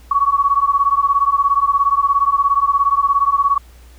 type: beating tone pair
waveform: sine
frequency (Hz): 1114 / 1131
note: C#6 / C#6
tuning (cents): +8 / +34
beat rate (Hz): 17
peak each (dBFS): -15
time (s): 0.11-3.58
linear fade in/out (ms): 5
effects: added 60 Hz sine -40 dBFS peak until 3.98 s + pink hiss -50 dBFS RMS until 3.98 s